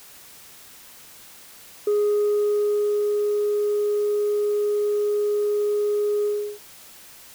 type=tone with ADSR envelope; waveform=sine; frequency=415.3 Hz; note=G#4; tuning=in tune; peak=-15 dBFS; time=1.87-6.59 s; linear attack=4 ms; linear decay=1200 ms; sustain=-3 dB; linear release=340 ms; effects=tanh soft clip ceiling -16 dBFS + white hiss -46 dBFS RMS until 7.34 s